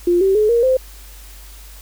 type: tone with pitch steps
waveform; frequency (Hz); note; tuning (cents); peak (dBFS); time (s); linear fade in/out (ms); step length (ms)
sine; 350 / 386.1 / 426 / 469.9 / 518.4; F4 / G4 / G#4 / A#4 / C5; +4 / -26 / +44 / +14 / -16; -11; 0.07-0.77; 5; 140
effects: added 50 Hz sine -37 dBFS peak until 1.81 s + white hiss -43 dBFS RMS until 1.81 s